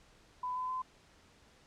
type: tone with pitch steps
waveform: sine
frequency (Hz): 1000 / 1012.2 / 1024.6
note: B5 / B5 / C6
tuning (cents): +21 / +42 / -37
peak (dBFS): -34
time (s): 0.43-0.82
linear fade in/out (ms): 5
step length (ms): 130
effects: pink hiss -63 dBFS RMS until 1.66 s + low-pass 7000 Hz 12 dB/octave